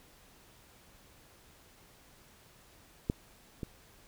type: clicks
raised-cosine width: 3 ms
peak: -16 / -24 dBFS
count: 2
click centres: 3.099 / 3.632 s
effects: pink hiss -60 dBFS RMS until 4.07 s